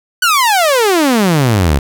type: exponential sweep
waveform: sawtooth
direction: down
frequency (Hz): 1519 to 65.41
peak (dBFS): -5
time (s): 0.22-1.79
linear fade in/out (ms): 5
effects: none